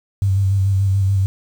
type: tone with vibrato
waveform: sine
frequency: 97.2 Hz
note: G2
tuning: 14 cents flat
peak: -13 dBFS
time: 0.22-1.26 s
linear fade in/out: 0 ms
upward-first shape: square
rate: 6.9 Hz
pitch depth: 27 cents each way
effects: 7-bit